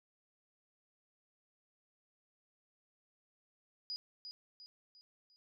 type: tone with echo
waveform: sine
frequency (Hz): 4924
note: D#8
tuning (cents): -19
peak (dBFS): -38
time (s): 3.9-3.96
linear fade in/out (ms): 0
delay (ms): 350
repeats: 4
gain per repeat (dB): -7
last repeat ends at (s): 5.36
effects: none